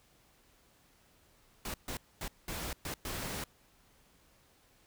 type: noise bursts at uneven times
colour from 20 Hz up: pink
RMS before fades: -39 dBFS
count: 6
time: 1.65-1.74 / 1.88-1.97 / 2.21-2.28 / 2.48-2.73 / 2.85-2.94 / 3.05-3.44 s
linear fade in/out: 2 ms
effects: pink hiss -66 dBFS RMS until 4.86 s